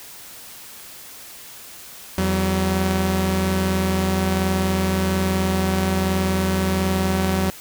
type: tone pair together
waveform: sawtooth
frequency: 84.19 / 189.6 Hz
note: E2 / F#3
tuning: +37 / +43 cents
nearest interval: octave + major second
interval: 1406 cents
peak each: -19 / -16 dBFS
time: 2.18-7.5 s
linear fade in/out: 0 ms
effects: white hiss -40 dBFS RMS until 7.6 s